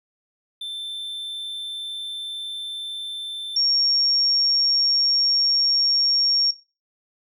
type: tone pair in turn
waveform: triangle / sine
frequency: 3549 / 5539 Hz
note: A7 / F8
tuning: +14 / -15 cents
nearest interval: minor sixth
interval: 771 cents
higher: second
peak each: -27 / -17 dBFS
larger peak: second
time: 0.61-3.56 / 3.56-6.51 s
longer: neither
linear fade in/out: 5 ms
effects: noise-tail reverb RT60 0.3 s tail -18 dB re dry